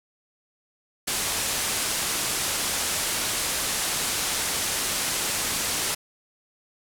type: low-pass noise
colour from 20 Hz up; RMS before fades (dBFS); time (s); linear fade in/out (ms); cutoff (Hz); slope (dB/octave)
white; -27; 1.07-5.95; 10; 11000; 24
effects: none